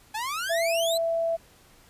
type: exponential sweep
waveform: sawtooth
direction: up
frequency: 830.6 to 4186 Hz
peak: -25 dBFS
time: 0.14-0.98 s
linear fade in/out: 10 ms
type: tone with pitch glide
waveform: sine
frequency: 668 to 663.8 Hz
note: E5 to E5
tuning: +23 to +12 cents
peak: -23 dBFS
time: 0.49-1.37 s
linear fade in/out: 20 ms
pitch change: -11 cents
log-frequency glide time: 0.62-0.92 s
effects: pink hiss -56 dBFS RMS until 1.89 s + resampled to 32000 Hz